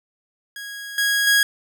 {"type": "tone with level steps", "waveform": "sawtooth", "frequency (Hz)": 1650, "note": "G#6", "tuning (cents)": -12, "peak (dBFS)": [-28, -14, -10], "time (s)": [0.56, 1.43], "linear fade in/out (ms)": 2, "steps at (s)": [0.98, 1.27], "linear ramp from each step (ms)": 2, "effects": []}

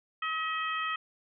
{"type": "harmonic tone with a mistuned harmonic", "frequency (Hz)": 638, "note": "D#5", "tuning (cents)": 43, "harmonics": [2, 3, 4, 5], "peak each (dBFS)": [-32, -36, -38, -40], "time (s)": [0.22, 0.96], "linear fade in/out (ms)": 5, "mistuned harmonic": 5, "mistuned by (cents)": -18, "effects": []}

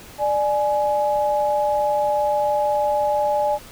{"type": "tone pair together", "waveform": "sine", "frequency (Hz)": [593, 839.2], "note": ["D5", "G#5"], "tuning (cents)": [17, 18], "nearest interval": "tritone", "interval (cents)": 601, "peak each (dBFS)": -20, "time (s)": [0.18, 3.59], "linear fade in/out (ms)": 50, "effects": ["pink hiss -42 dBFS RMS until 3.71 s"]}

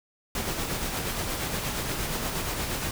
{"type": "noise with tremolo", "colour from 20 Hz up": "pink", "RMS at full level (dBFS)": -29, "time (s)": [0.35, 2.91], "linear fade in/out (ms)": 2, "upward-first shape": "sine", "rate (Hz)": 8.5, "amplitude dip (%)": 35, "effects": []}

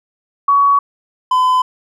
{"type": "tone pair in turn", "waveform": ["sine", "triangle"], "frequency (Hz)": [1125, 1014.7], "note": ["C#6", "B5"], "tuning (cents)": [25, 47], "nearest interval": "major second", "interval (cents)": 178, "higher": "first", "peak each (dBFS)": -8, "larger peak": "neither", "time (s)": [[0.48, 0.79], [1.31, 1.62]], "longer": "neither", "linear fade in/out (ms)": 5, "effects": []}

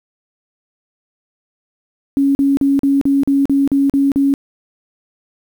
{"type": "tone bursts", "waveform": "sine", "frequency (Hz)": 277.2, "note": "C#4", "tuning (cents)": 0, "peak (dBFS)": -10, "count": 10, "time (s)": [2.17, 4.339], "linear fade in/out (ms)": 0, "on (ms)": 180, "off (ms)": 41, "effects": ["7-bit"]}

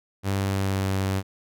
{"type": "tone with pitch glide", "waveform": "sawtooth", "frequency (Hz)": [98, 96.26], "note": ["G2", "G2"], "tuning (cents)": [0, -31], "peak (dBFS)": -19, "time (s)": [0.23, 1.23], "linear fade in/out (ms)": 50, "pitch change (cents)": -31, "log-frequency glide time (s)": [0.35, 0.91], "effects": []}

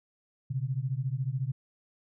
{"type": "beating tone pair", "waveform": "sine", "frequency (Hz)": [125.6, 139.6], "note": ["B2", "C#3"], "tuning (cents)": [30, 13], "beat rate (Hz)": 14, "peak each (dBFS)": [-31, -32], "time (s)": [0.5, 1.52], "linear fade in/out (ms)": 10, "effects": []}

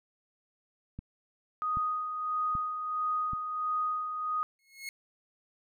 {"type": "click train", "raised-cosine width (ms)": 5, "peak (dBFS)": -27, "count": 4, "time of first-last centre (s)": [0.99, 3.334], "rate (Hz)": 1.28}
{"type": "tone with tremolo", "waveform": "sine", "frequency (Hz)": 1244.5, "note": "D#6", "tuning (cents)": 0, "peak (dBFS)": -27, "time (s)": [1.62, 4.43], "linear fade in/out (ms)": 0, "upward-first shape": "sine", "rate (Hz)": 1.5, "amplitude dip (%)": 50}
{"type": "tone with exponential growth", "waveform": "sawtooth", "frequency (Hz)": 2172, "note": "C#7", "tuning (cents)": -36, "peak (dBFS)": -31, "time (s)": [4.59, 4.89], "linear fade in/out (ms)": 1, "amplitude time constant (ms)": 64}
{"effects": []}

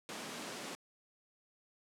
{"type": "high-pass noise", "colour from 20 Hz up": "pink", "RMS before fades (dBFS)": -44, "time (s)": [0.09, 0.75], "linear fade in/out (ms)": 0, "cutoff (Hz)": 180, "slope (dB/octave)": 24, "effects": ["low-pass 9000 Hz 12 dB/octave"]}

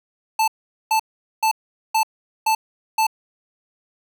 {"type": "tone bursts", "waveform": "square", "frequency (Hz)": 880, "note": "A5", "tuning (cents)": 0, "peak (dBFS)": -16, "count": 6, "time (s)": [0.39, 3.068], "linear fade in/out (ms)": 5, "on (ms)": 88, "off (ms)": 430, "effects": []}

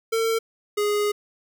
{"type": "tone pair in turn", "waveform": "square", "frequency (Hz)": [451.8, 414.8], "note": ["A4", "G#4"], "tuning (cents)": [46, -2], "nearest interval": "minor second", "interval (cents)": 148, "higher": "first", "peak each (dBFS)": -21, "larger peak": "neither", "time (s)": [[0.12, 0.39], [0.77, 1.12]], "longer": "second", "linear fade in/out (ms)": 10, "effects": []}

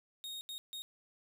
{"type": "tone bursts at uneven times", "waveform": "40% pulse", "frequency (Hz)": 3726, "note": "A#7", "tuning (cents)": -2, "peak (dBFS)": -40, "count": 3, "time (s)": [[0.24, 0.41], [0.49, 0.58], [0.73, 0.82]], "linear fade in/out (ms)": 0, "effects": []}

